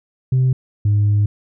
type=tone pair in turn; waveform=sine; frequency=129.3 / 103.34 Hz; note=C3 / G#2; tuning=-20 / -8 cents; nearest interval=major third; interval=388 cents; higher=first; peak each=-10 dBFS; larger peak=neither; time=0.32-0.53 / 0.85-1.26 s; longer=second; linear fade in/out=5 ms; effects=tanh soft clip ceiling -10 dBFS